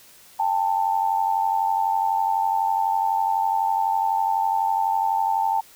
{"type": "tone pair together", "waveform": "sine", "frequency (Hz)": [798, 890], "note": ["G5", "A5"], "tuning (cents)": [31, 20], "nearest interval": "major second", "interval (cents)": 189, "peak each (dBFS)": [-23, -21], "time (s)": [0.39, 5.61], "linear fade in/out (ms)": 10, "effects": ["white hiss -50 dBFS RMS until 5.75 s"]}